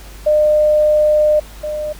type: tone pair in turn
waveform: sine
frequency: 605 / 605 Hz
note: D#5 / D#5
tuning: -49 / -49 cents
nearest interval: unison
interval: 0 cents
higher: neither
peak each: -9 / -19 dBFS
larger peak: first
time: 0.26-1.4 / 1.63-1.93 s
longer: first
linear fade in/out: 10 ms
effects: added 50 Hz sine -34 dBFS peak until 1.99 s + pink hiss -40 dBFS RMS until 1.99 s